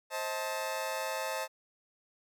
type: chord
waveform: sawtooth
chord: A diminished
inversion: first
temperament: just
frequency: 528 / 633.6 / 880 Hz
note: C5 / Eb5 / A5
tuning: +16 / +31 / 0 cents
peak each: -34 dBFS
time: 0.1-1.48 s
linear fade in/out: 50 ms
effects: none